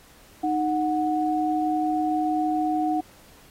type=tone pair together; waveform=sine; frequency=309.4 / 736 Hz; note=D#4 / F#5; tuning=-10 / -9 cents; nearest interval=octave + minor third; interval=1501 cents; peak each=-24 dBFS; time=0.43-3.01 s; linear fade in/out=10 ms; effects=pink hiss -53 dBFS RMS until 3.5 s + AAC 48 kbps